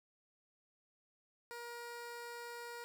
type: tone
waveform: 15% pulse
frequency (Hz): 474.5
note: A#4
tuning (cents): +31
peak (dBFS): -39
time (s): 1.51-2.84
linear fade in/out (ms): 0
effects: none